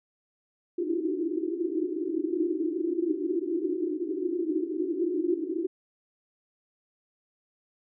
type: band-pass noise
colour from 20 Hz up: pink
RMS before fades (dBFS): -29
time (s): 0.78-5.67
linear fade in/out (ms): 10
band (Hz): 310 to 370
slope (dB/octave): 96
effects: none